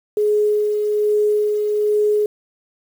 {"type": "tone with tremolo", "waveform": "sine", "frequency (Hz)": 420.1, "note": "G#4", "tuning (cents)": 20, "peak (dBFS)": -13, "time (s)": [0.17, 2.26], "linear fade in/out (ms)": 2, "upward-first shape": "sine", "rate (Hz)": 1.2, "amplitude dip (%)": 35, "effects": ["7-bit"]}